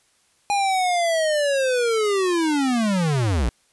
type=linear sweep; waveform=square; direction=down; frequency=820 to 51.1 Hz; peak=-19 dBFS; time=0.5-3.49 s; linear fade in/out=0 ms; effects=white hiss -62 dBFS RMS until 3.72 s + resampled to 24000 Hz